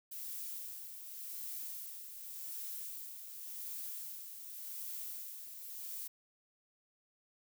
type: noise with tremolo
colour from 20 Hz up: violet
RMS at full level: -43 dBFS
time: 0.11-6.08 s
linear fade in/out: 10 ms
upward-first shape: sine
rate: 0.88 Hz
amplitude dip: 50%
effects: none